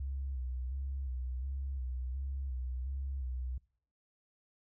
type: tone with vibrato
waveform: sine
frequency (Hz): 65.41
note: C2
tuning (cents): 0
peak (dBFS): -34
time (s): 0-3.58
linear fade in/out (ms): 5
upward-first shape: square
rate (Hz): 1.4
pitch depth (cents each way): 61
effects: noise-tail reverb RT60 0.6 s tail -25 dB re dry + tanh soft clip ceiling -30 dBFS